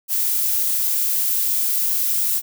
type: noise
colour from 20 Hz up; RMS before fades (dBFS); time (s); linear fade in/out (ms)
violet; -20; 0.08-2.42; 50
effects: none